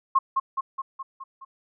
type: tone with echo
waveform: sine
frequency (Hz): 1074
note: C6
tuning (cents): +45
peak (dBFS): -15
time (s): 0.15-0.19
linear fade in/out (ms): 10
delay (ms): 210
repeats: 6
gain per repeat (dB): -4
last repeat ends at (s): 1.45
effects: none